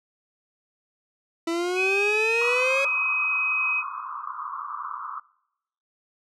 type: exponential sweep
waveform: 40% pulse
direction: up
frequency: 329.6 to 554.4 Hz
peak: -23 dBFS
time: 1.47-2.85 s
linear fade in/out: 5 ms
type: tone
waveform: sine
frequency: 2527 Hz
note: D#7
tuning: 26 cents sharp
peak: -21 dBFS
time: 1.75-3.84 s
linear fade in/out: 50 ms
type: band-pass noise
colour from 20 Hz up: white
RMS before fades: -34 dBFS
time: 2.41-5.2 s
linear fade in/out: 5 ms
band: 1000 to 1300 Hz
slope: 96 dB/octave
effects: noise-tail reverb RT60 0.8 s tail -22 dB re dry + low-pass 8000 Hz 12 dB/octave